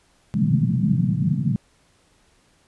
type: band-pass noise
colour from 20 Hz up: pink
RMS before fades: -20 dBFS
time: 0.34-1.56 s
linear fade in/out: 0 ms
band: 120 to 220 Hz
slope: 48 dB/octave
effects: pink hiss -60 dBFS RMS until 2.67 s + resampled to 24000 Hz